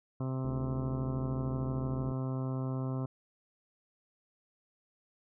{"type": "harmonic tone", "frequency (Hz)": 130.81, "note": "C3", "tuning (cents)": 0, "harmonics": [1, 2, 3, 4, 5, 6, 7, 8, 9, 10], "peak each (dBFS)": [-33, -38, -45, -47, -48, -54, -55, -50, -56, -54], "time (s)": [0.2, 3.06], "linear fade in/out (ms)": 5}
{"type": "click train", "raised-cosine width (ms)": 3, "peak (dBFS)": -30, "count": 121, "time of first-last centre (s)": [0.45, 2.117], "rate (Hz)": 72}
{"effects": []}